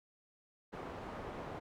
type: low-pass noise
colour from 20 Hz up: white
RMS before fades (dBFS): -45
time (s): 0.72-1.6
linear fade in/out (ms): 20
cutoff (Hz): 830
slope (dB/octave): 12
effects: none

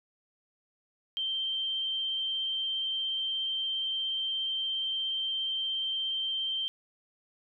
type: tone with vibrato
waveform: sine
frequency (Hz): 3136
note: G7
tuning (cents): 0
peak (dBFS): -29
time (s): 1.17-6.68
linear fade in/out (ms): 0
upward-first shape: sine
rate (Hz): 17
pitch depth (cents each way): 10
effects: none

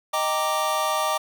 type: chord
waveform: square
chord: Eb major seventh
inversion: none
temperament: equal with one note detuned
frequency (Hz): 622.3 / 784 / 927.5 / 1174.7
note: Eb5 / G5 / Bb5 / D6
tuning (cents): 0 / 0 / -9 / 0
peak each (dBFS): -28 / -30 / -30 / -26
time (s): 0.13-1.18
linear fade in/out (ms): 10
effects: none

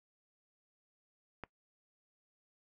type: click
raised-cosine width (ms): 0.5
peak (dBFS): -27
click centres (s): 1.437
effects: noise-tail reverb RT60 0.1 s tail -21 dB re dry

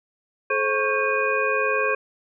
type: tone cluster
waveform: sine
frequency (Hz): 429.4 / 529 / 1104 / 1595 / 2475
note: A4 / C5 / C#6 / G6 / D#7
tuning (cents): -42 / +19 / -7 / +30 / -10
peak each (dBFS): -26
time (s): 0.5-1.95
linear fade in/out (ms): 5
effects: none

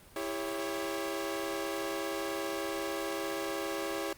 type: chord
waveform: sawtooth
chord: C# diminished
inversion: first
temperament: equal with one note detuned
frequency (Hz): 329.6 / 400 / 554.4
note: E4 / G4 / C#5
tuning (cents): 0 / +35 / 0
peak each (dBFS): -34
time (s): 0.16-4.13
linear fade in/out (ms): 2
effects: pink hiss -56 dBFS RMS until 4.17 s + Opus 32 kbps

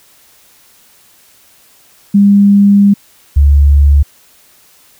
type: tone pair in turn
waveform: sine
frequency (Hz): 201.2 / 71.3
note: G3 / C#2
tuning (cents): +45 / +49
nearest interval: octave + tritone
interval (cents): 1796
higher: first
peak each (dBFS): -3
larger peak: neither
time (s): 2.14-2.94 / 3.36-4.03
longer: first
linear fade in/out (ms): 10
effects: white hiss -46 dBFS RMS until 4.99 s

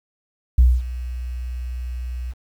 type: tone with ADSR envelope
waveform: sine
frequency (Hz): 61.74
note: B1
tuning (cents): 0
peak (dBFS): -6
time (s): 0.58-2.34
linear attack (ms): 7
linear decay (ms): 230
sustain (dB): -19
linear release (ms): 37
effects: tanh soft clip ceiling -6 dBFS + 8-bit

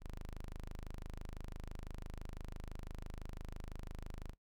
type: tone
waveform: sawtooth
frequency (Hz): 25.96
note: G#0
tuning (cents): 0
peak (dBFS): -40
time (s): 0-4.35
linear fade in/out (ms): 50
effects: noise-tail reverb RT60 0.1 s tail -19 dB re dry

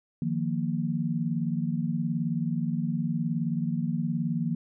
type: chord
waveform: sine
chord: Eb suspended second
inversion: none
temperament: equal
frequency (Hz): 155.56 / 174.61 / 233.1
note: Eb3 / F3 / Bb3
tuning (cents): 0 / 0 / 0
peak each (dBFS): -30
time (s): 0.22-4.55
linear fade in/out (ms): 2
effects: none

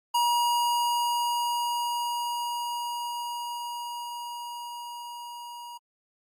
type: tone with level ramp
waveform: square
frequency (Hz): 955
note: A#5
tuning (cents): +42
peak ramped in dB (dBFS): -22 to -40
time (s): 0.14-5.78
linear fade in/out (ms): 10
effects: AAC 64 kbps

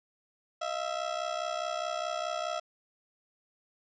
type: ring-modulated tone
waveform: 30% pulse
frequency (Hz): 660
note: E5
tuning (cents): +2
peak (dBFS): -26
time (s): 0.61-2.6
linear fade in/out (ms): 10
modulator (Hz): 32.4
effects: resampled to 16000 Hz + 10-bit

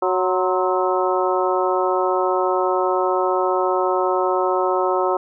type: harmonic tone with a mistuned harmonic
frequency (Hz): 185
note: F#3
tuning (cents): 0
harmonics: 2 / 3 / 4 / 5 / 6 / 7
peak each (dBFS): -21 / -23 / -24 / -25 / -26 / -26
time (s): 0.02-5.17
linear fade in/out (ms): 5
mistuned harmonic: 6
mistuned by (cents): -81
effects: none

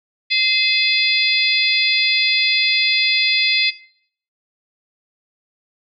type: harmonic tone with a mistuned harmonic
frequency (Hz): 691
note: F5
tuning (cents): -19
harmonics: 3 / 4 / 5 / 6 / 7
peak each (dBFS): -21 / -21 / -21 / -21 / -21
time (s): 0.3-3.71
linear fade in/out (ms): 20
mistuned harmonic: 4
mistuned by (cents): -130
effects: noise-tail reverb RT60 0.6 s tail -18 dB re dry

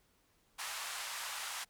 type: band-pass noise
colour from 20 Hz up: pink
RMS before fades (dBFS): -42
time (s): 0.58-1.65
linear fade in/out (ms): 20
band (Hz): 860 to 12000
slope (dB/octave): 24
effects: pink hiss -72 dBFS RMS until 1.69 s

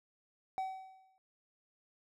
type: tone with exponential decay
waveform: triangle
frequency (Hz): 760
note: F#5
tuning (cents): +46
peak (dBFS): -30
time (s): 0.58-1.18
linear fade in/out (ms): 0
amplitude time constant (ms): 130
effects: none

